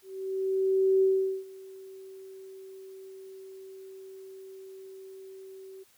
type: tone with ADSR envelope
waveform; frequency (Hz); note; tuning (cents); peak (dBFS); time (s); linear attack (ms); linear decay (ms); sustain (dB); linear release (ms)
sine; 382.6; G4; -42; -19; 0.02-5.84; 1000; 420; -24; 17
effects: white hiss -63 dBFS RMS until 5.97 s